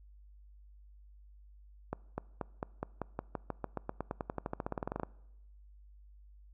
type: accelerating click train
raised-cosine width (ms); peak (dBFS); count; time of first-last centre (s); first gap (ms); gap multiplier
1; -21; 29; 1.93-5.033; 250; 0.93
effects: noise-tail reverb RT60 0.9 s tail -23 dB re dry + added 50 Hz sine -54 dBFS peak until 6.53 s